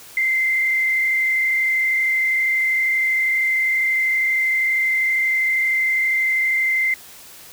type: tone with frequency modulation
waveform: sine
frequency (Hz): 2079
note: C7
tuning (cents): -12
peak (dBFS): -16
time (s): 0.17-6.94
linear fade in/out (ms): 2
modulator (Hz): 32.6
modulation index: 1
effects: white hiss -42 dBFS RMS until 7.52 s